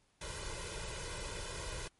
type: noise with comb filter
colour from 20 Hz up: pink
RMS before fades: -42 dBFS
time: 0.21-1.88 s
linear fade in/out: 5 ms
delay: 2 ms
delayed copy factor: +0.85
effects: pink hiss -73 dBFS RMS until 1.99 s + MP3 48 kbps